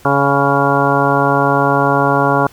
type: harmonic tone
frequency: 140 Hz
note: C#3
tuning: 18 cents sharp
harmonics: 1 / 2 / 3 / 4 / 5 / 6 / 7 / 8 / 10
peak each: -19 / -19 / -19 / -19 / -19 / -19 / -19 / -19 / -19 dBFS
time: 0.05-2.47 s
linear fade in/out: 2 ms
effects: pink hiss -44 dBFS RMS until 2.52 s